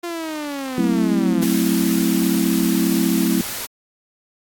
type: linear sweep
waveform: sawtooth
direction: down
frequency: 349.2 to 164.81 Hz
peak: -21 dBFS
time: 0.03-1.44 s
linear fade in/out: 10 ms
type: chord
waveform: sine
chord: F# half-diminished seventh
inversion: none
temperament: equal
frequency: 185 / 220 / 261.6 / 329.6 Hz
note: F#3 / A3 / C4 / E4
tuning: 0 / 0 / 0 / 0 cents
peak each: -21 dBFS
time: 0.78-3.41 s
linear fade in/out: 2 ms
type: noise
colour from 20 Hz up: white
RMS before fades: -28 dBFS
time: 1.41-3.67 s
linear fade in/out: 20 ms
effects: AAC 64 kbps